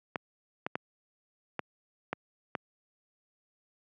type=clicks; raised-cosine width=0.5 ms; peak=-16 dBFS; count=6; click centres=0.158 / 0.665 / 0.755 / 1.593 / 2.13 / 2.552 s; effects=high-pass 150 Hz 12 dB/octave